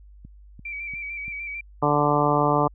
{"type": "click train", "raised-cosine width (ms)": 5, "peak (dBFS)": -30, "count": 4, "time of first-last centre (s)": [0.25, 1.281], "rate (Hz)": 2.91}
{"type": "tone with vibrato", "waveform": "sine", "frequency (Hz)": 2313, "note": "D7", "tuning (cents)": -27, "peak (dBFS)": -30, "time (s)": [0.65, 1.61], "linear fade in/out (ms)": 5, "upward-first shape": "square", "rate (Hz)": 6.7, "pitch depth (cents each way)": 32}
{"type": "harmonic tone", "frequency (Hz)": 146.83, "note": "D3", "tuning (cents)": 0, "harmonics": [1, 2, 3, 4, 5, 6, 7, 8], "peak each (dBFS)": [-26, -26, -26, -26, -26, -26, -26, -26], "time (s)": [1.82, 2.68], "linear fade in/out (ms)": 10}
{"effects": ["added 50 Hz sine -45 dBFS peak until 2.74 s"]}